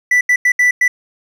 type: tone bursts at uneven times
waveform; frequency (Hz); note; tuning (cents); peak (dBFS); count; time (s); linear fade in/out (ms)
triangle; 1975.5; B6; 0; -7; 5; 0.11-0.21 / 0.29-0.36 / 0.45-0.52 / 0.59-0.71 / 0.81-0.88; 5
effects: none